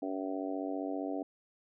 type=harmonic tone; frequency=95.1 Hz; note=F#2; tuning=48 cents sharp; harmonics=3 / 4 / 5 / 6 / 7 / 8; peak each=-36 / -43 / -43 / -45 / -41 / -45 dBFS; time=0.02-1.23 s; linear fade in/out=5 ms; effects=none